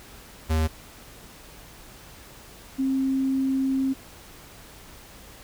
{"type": "tone pair in turn", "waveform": ["square", "sine"], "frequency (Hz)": [79.3, 266.7], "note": ["D#2", "C4"], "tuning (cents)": [33, 33], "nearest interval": "octave + major sixth", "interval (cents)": 2100, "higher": "second", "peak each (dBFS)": -21, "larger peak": "neither", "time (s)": [[0.49, 0.68], [2.78, 3.94]], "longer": "second", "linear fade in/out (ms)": 20, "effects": ["added 51 Hz sine -55 dBFS peak until 5.43 s", "pink hiss -47 dBFS RMS until 5.43 s"]}